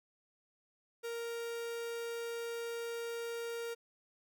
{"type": "tone", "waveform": "45% pulse", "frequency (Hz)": 466.2, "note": "A#4", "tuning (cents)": 0, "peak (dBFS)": -38, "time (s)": [1.03, 3.75], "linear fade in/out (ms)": 20, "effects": []}